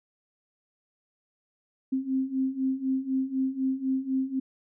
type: beating tone pair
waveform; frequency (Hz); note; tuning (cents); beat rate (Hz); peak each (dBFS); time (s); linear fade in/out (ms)
sine; 261.6 / 265.6; C4 / C4; 0 / +26; 4; -30 / -27; 1.92-4.4; 10
effects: none